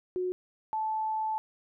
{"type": "tone pair in turn", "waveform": "sine", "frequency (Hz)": [365.1, 872.6], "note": ["F#4", "A5"], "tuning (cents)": [-23, -15], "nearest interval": "octave + minor third", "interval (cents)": 1508, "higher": "second", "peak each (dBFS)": -28, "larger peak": "neither", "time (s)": [[0.16, 0.32], [0.73, 1.38]], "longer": "second", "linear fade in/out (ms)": 0, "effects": []}